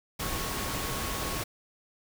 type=tone in noise; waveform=sine; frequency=1100 Hz; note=C#6; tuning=14 cents flat; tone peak=-41 dBFS; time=0.21-1.43 s; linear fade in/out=10 ms; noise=pink; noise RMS=-33 dBFS; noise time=0.19-1.44 s; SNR=-11 dB; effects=none

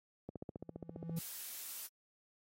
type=click train; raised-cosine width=2 ms; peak=-30 dBFS; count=13; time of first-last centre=0.29-1.095 s; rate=14.9 Hz
type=tone with exponential growth; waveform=triangle; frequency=166.2 Hz; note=E3; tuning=15 cents sharp; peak=-32 dBFS; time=0.59-1.19 s; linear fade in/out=5 ms; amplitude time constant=130 ms
type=noise; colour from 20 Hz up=blue; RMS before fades=-45 dBFS; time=1.16-1.88 s; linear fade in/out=20 ms
effects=high-pass 100 Hz 12 dB/octave + AAC 48 kbps

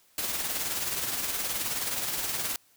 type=noise with tremolo; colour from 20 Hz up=white; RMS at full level=-29 dBFS; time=0.18-2.56 s; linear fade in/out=2 ms; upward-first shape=triangle; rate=19 Hz; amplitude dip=50%; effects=white hiss -63 dBFS RMS until 2.76 s

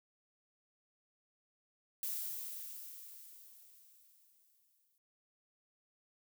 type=noise with exponential decay; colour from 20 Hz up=violet; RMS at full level=-38 dBFS; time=2.03-4.98 s; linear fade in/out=1 ms; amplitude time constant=640 ms; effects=none

